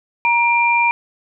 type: tone pair together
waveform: sine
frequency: 944.5 / 2380 Hz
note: A#5 / D7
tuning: +22 / +22 cents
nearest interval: octave + major third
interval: 1600 cents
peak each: -15 dBFS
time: 0.25-0.91 s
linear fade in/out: 0 ms
effects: none